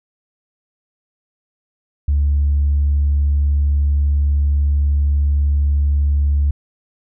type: tone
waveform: sine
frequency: 71.8 Hz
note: D2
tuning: 39 cents flat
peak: -11 dBFS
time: 2.08-6.51 s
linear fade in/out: 5 ms
effects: tanh soft clip ceiling -9 dBFS